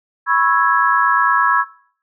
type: chord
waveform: sine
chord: C# minor seventh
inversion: third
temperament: equal with one note detuned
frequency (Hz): 987.8 / 1096.6 / 1318.5 / 1661.2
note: B5 / C#6 / E6 / G#6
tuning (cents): 0 / -19 / 0 / 0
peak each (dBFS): -19 / -18 / -18 / -16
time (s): 0.26-1.65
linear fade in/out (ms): 50
effects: noise-tail reverb RT60 0.5 s tail -18 dB re dry